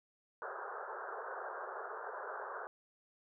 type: band-pass noise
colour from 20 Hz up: white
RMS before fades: -44 dBFS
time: 0.42-2.67 s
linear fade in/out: 0 ms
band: 380 to 1600 Hz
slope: 96 dB/octave
effects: none